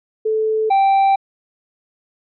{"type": "tone pair in turn", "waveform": ["sine", "triangle"], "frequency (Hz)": [436.8, 782.3], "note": ["A4", "G5"], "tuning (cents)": [-13, -4], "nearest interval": "minor seventh", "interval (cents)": 1009, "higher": "second", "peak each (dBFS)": [-15, -9], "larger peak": "second", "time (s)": [[0.25, 0.7], [0.7, 1.16]], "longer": "second", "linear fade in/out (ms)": 10, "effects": ["resampled to 11025 Hz"]}